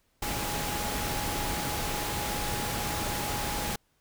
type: tone in noise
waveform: sine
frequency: 830.6 Hz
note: G#5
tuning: in tune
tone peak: -37 dBFS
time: 0.22-3.76 s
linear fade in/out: 5 ms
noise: pink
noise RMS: -32 dBFS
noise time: 0.22-3.76 s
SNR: -8 dB
effects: pink hiss -71 dBFS RMS until 4 s